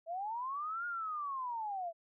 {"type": "linear two-way sweep", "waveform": "sine", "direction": "up then down", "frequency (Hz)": [640, 1435, 651], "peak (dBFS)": -36, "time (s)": [0.06, 1.93], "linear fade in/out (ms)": 50, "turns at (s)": 0.86, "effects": []}